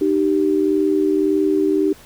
sine tone pair together, 306.2 / 388 Hz, D#4 / G4, -28 / -18 cents, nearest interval major third, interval 410 cents, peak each -17 dBFS, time 0.01-1.93 s, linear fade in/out 5 ms, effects pink hiss -45 dBFS RMS until 2.05 s

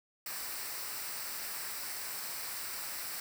white noise with comb filter, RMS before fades -40 dBFS, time 0.26-3.2 s, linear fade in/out 2 ms, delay 0.3 ms, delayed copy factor -0.55, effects none

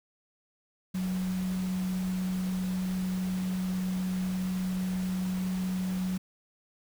sine tone in noise, 185 Hz, F#3, in tune, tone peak -28 dBFS, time 0.94-6.18 s, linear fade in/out 10 ms, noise pink, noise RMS -44 dBFS, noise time 0.94-6.18 s, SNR +13 dB, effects none

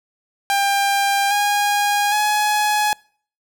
sawtooth tone with pitch steps, 797 / 818.9 / 841.5 Hz, G5 / G#5 / G#5, +28 / -25 / +23 cents, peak -12 dBFS, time 0.5-2.93 s, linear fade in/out 0 ms, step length 810 ms, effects noise-tail reverb RT60 0.5 s tail -26 dB re dry

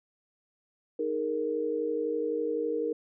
sine chord, D# suspended fourth, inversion none, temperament just, 311.1 / 414.8 / 466.7 Hz, D#4 / G#4 / A#4, 0 / -2 / +2 cents, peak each -34 / -35 / -29 dBFS, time 0.99-2.93 s, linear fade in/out 5 ms, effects none

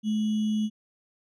sine tone with sample-and-hold, 214.4 Hz, A3, 45 cents flat, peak -23 dBFS, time 0.03-0.7 s, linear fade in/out 50 ms, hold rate 3150 Hz, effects low-pass 6000 Hz 12 dB/octave

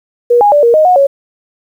sine tone with pitch steps, 480.9 / 823 / 585 / 470.1 / 621 / 727 / 555 Hz, B4 / G#5 / D5 / A#4 / D#5 / F#5 / C#5, -46 / -16 / -7 / +15 / -3 / -31 / +2 cents, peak -4 dBFS, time 0.3-1.07 s, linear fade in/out 10 ms, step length 110 ms, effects 7-bit

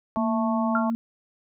harmonic tone, 220 Hz, A3, in tune, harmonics 3 / 4 / 5, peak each -29 / -30 / -31 dBFS, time 0.16-0.9 s, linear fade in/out 0 ms
sine tone, 230 Hz, A#3, 23 cents flat, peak -23 dBFS, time 0.17-0.95 s, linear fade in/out 0 ms
sine tone with exponential decay, 1376 Hz, F6, 26 cents flat, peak -19 dBFS, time 0.75-0.93 s, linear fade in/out 2 ms, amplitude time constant 37 ms
effects none

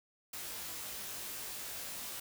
white noise with comb filter, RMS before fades -43 dBFS, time 0.33-2.2 s, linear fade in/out 5 ms, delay 20 ms, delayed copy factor +0.7, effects none

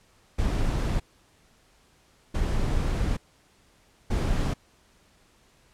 brown noise bursts at uneven times, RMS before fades -25 dBFS, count 3, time 0.38-1 / 2.34-3.17 / 4.1-4.54 s, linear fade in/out 10 ms, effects pink hiss -61 dBFS RMS until 5.73 s + low-pass 10000 Hz 12 dB/octave

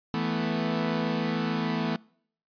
sawtooth chord, E suspended fourth, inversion none, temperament equal, 164.81 / 220 / 246.9 Hz, E3 / A3 / B3, 0 / 0 / 0 cents, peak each -27 / -26 / -27 dBFS, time 0.14-1.96 s, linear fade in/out 0 ms, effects noise-tail reverb RT60 0.6 s tail -25 dB re dry + resampled to 11025 Hz

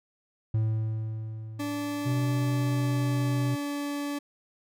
triangle tone with exponential decay, 110 Hz, A2, in tune, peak -20 dBFS, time 0.54-3.17 s, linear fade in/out 5 ms, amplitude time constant 570 ms
40% pulse tone with pitch glide, 290 to 287.7 Hz, D4 to D4, -22 to -36 cents, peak -29 dBFS, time 1.59-4.19 s, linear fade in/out 10 ms, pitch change -14 cents, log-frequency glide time 2.19-3.58 s
triangle tone, 126.4 Hz, B2, 41 cents sharp, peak -23 dBFS, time 2.05-3.56 s, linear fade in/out 20 ms
effects none

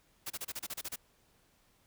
white noise bursts, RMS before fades -39 dBFS, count 10, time 0.26-0.96 s, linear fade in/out 10 ms, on 43 ms, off 30 ms, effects pink hiss -69 dBFS RMS until 1.86 s

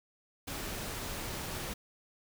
pink noise, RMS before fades -39 dBFS, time 0.47-1.74 s, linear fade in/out 10 ms, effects none

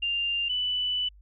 sine tone pair in turn, 2794 / 2982 Hz, F7 / F#7, 0 / +13 cents, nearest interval minor second, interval 113 cents, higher second, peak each -25 dBFS, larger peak neither, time 0.02-0.49 / 0.49-1.09 s, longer second, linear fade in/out 10 ms, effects added 50 Hz sine -50 dBFS peak until 1.21 s

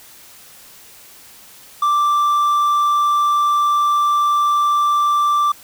triangle tone, 1174.7 Hz, D6, in tune, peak -11 dBFS, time 1.82-5.52 s, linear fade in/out 5 ms, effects white hiss -43 dBFS RMS until 5.63 s

